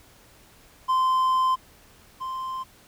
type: tone pair in turn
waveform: triangle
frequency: 1036 / 1043.2 Hz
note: C6 / C6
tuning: -17 / -5 cents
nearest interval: unison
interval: 12 cents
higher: second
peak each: -17 / -27 dBFS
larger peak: first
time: 0.88-1.56 / 2.2-2.64 s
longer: first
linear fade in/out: 20 ms
effects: pink hiss -54 dBFS RMS until 2.87 s